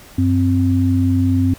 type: tone pair together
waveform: sine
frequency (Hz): 95.36 / 261.6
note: G2 / C4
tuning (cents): -47 / 0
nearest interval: octave + perfect fourth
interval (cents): 1747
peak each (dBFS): -15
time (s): 0.18-1.54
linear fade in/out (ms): 5
effects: pink hiss -42 dBFS RMS until 1.58 s